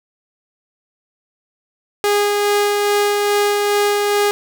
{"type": "tone with tremolo", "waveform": "sawtooth", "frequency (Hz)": 410.7, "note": "G#4", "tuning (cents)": -19, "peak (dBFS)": -9, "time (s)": [2.04, 4.31], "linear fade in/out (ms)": 0, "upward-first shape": "sine", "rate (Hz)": 2.4, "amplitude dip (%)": 25, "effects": []}